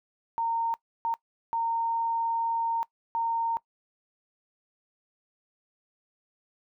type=tone bursts at uneven times; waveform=sine; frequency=919 Hz; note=A#5; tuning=25 cents flat; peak=-25 dBFS; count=4; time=0.38-0.74 / 1.05-1.14 / 1.53-2.83 / 3.15-3.57 s; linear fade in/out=0 ms; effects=noise-tail reverb RT60 0.1 s tail -21 dB re dry